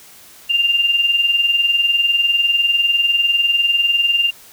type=tone with tremolo; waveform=sine; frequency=2794 Hz; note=F7; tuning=in tune; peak=-10 dBFS; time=0.49-4.31 s; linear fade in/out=20 ms; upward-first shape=sine; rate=20 Hz; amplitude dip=60%; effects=white hiss -43 dBFS RMS until 4.52 s